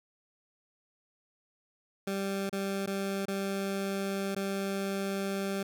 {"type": "tone with dropouts", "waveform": "20% pulse", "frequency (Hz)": 196, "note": "G3", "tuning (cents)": 0, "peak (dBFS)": -26, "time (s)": [2.07, 5.63], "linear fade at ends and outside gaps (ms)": 5, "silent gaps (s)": [[2.495, 2.527], [2.862, 2.873], [3.255, 3.281], [4.349, 4.362]], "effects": []}